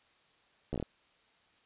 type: slowing click train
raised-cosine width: 2 ms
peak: -22 dBFS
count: 6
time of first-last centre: 0.73-0.827 s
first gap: 13 ms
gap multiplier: 1.2
effects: white hiss -67 dBFS RMS until 1.65 s + resampled to 8000 Hz